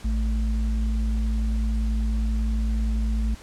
sine tone pair together, 55.17 / 220.7 Hz, A1 / A3, +5 / +5 cents, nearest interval 2 octaves, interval 2400 cents, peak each -21 / -31 dBFS, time 0.04-3.35 s, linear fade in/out 10 ms, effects pink hiss -46 dBFS RMS until 3.42 s + low-pass 9000 Hz 12 dB/octave

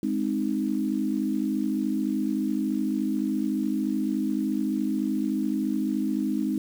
sine chord, Ab major, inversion none, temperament equal, 207.7 / 261.6 / 311.1 Hz, Ab3 / C4 / Eb4, 0 / 0 / 0 cents, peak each -28 dBFS, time 0.03-6.58 s, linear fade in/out 2 ms, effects 8-bit

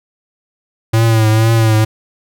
square tone with vibrato, 111.5 Hz, A2, 23 cents sharp, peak -9 dBFS, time 0.93-1.85 s, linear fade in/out 10 ms, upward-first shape triangle, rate 2.1 Hz, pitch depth 54 cents each way, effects none

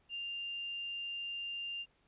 sine tone, 2794 Hz, F7, in tune, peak -38 dBFS, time 0.09-1.86 s, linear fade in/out 50 ms, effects pink hiss -72 dBFS RMS until 2.07 s + resampled to 8000 Hz

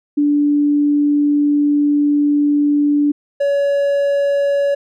sine / triangle tone pair in turn, 291.6 / 564.6 Hz, D4 / C#5, -12 / +32 cents, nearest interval major seventh, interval 1144 cents, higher second, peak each -11 dBFS, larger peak neither, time 0.17-3.12 / 3.4-4.75 s, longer first, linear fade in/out 10 ms, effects none

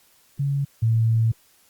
sine tone pair in turn, 140.2 / 113.16 Hz, C#3 / A2, +20 / +49 cents, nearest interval major third, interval 371 cents, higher first, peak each -20 / -16 dBFS, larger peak second, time 0.39-0.65 / 0.82-1.32 s, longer second, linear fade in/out 10 ms, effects white hiss -58 dBFS RMS until 1.69 s + Opus 48 kbps

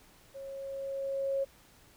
sine tone with level ramp, 546 Hz, C#5, 26 cents flat, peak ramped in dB -41 to -27 dBFS, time 0.34-1.45 s, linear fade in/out 20 ms, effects pink hiss -60 dBFS RMS until 1.96 s

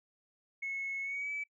sine tone with pitch glide, 2189 to 2299 Hz, C#7 to D7, -22 to -37 cents, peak -34 dBFS, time 0.62-1.44 s, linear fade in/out 10 ms, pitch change +85 cents, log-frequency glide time 1.02-1.31 s, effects noise-tail reverb RT60 0.1 s tail -22 dB re dry + tanh soft clip ceiling -30 dBFS

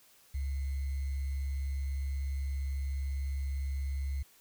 sine tone with sample-and-hold, 68.5 Hz, C#2, 20 cents flat, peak -31 dBFS, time 0.34-4.23 s, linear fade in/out 10 ms, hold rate 2100 Hz, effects white hiss -62 dBFS RMS until 4.4 s

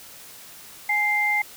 sine tone pair together, 834.5 / 2093 Hz, G#5 / C7, +8 / 0 cents, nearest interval octave + major third, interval 1592 cents, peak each -26 / -20 dBFS, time 0.89-1.42 s, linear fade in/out 5 ms, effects white hiss -44 dBFS RMS until 1.56 s

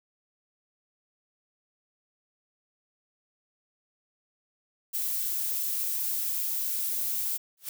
violet noise, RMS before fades -30 dBFS, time 4.93-7.38 s, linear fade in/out 20 ms
blue noise with exponential growth, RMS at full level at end -31 dBFS, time 7.57-7.69 s, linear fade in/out 2 ms, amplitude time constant 24 ms
effects none

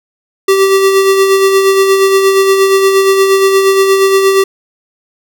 square tone with tremolo, 388.1 Hz, G4, 17 cents flat, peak -5 dBFS, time 0.48-4.44 s, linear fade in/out 5 ms, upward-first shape sine, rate 8.5 Hz, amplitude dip 40%, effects none

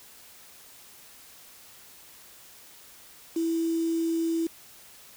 sine tone with quantisation, 329.6 Hz, E4, in tune, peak -24 dBFS, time 3.36-4.47 s, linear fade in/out 5 ms, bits 7, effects white hiss -51 dBFS RMS until 5.16 s

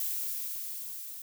violet noise with level ramp, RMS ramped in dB -32 to -43 dBFS, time 0-1.22 s, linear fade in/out 2 ms, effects none

